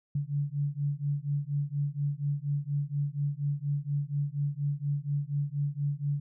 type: beating tone pair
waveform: sine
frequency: 141.6 / 145.8 Hz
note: C#3 / D3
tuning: +37 / -12 cents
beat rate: 4.2 Hz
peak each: -31 dBFS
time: 0.15-6.2 s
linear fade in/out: 5 ms
effects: none